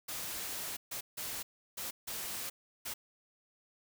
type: noise bursts at uneven times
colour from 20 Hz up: white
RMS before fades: -40 dBFS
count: 6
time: 0.08-0.77 / 0.91-1.01 / 1.17-1.43 / 1.77-1.91 / 2.07-2.5 / 2.85-2.94 s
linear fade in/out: 10 ms
effects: none